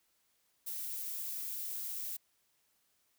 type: noise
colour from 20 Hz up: violet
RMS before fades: -40 dBFS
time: 0.66-2.17 s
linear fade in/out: 10 ms
effects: white hiss -75 dBFS RMS until 3.18 s